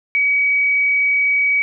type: tone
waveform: sine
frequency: 2268 Hz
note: C#7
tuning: 39 cents sharp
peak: -13 dBFS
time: 0.15-1.62 s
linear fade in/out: 0 ms
effects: none